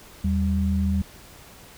sine tone pair together, 80.2 / 194.31 Hz, E2 / G3, -47 / -15 cents, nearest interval octave + minor third, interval 1532 cents, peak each -22 / -23 dBFS, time 0.24-1.02 s, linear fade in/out 5 ms, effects pink hiss -47 dBFS RMS until 1.77 s

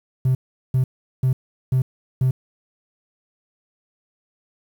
triangle tone bursts, 129.5 Hz, C3, 17 cents flat, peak -12 dBFS, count 5, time 0.25-2.31 s, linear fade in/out 5 ms, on 100 ms, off 390 ms, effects tanh soft clip ceiling -10 dBFS + 8-bit

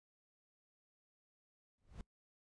brown noise with exponential growth, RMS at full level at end -45 dBFS, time 1.78-2.01 s, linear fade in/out 1 ms, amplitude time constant 48 ms, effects noise-tail reverb RT60 0.1 s tail -22 dB re dry + resampled to 22050 Hz

